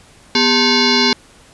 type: tone with frequency modulation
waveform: sine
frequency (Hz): 2192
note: C#7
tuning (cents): -20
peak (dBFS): -10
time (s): 0.35-1.13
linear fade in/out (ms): 2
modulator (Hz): 649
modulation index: 4.4
effects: pink hiss -46 dBFS RMS until 1.53 s + resampled to 24000 Hz